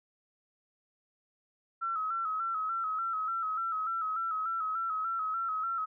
sine tone with vibrato, 1312 Hz, E6, 9 cents flat, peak -30 dBFS, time 1.81-5.86 s, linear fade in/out 20 ms, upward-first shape square, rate 3.4 Hz, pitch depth 49 cents each way, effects none

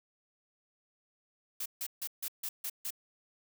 blue noise bursts, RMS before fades -37 dBFS, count 7, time 1.6-2.906 s, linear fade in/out 5 ms, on 58 ms, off 150 ms, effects none

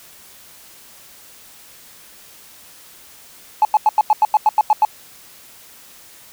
triangle tone bursts, 855 Hz, A5, 50 cents flat, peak -5 dBFS, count 11, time 3.62-4.85 s, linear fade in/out 2 ms, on 30 ms, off 90 ms, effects tanh soft clip ceiling -6 dBFS + white hiss -44 dBFS RMS until 6.32 s

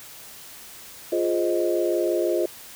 sine chord, F minor seventh, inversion none, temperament equal, 349.2 / 415.3 / 523.3 / 622.3 Hz, F4 / Ab4 / C5 / Eb5, 0 / 0 / 0 / 0 cents, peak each -23 / -28 / -28 / -26 dBFS, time 1.12-2.46 s, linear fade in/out 5 ms, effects white hiss -43 dBFS RMS until 2.75 s

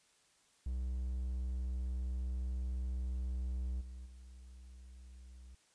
triangle tone with level steps, 62.9 Hz, B1, 32 cents sharp, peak -33 / -43 / -49 dBFS, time 0.66-5.55 s, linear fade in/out 5 ms, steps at 3.8 / 4.05 s, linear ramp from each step 20 ms, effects white hiss -70 dBFS RMS until 5.74 s + resampled to 22050 Hz

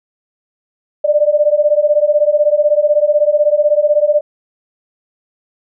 sine beating tone pair, 587 / 603 Hz, D5 / D5, -1 / +46 cents, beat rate 16 Hz, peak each -12 dBFS, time 1.04-4.21 s, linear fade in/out 10 ms, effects none

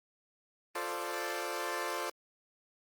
15% pulse chord, D minor seventh, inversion first, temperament equal, 349.2 / 440 / 523.3 / 587.3 Hz, F4 / A4 / C5 / D5, 0 / 0 / 0 / 0 cents, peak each -34 dBFS, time 0.75-2.1 s, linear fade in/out 5 ms, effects Opus 24 kbps

